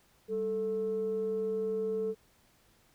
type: tone pair together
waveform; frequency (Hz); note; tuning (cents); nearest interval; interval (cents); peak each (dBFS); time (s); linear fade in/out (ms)
sine; 196 / 440; G3 / A4; 0 / 0; octave + major second; 1400; -38 / -29; 0.28-2.15; 50
effects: tanh soft clip ceiling -25 dBFS + pink hiss -66 dBFS RMS until 2.94 s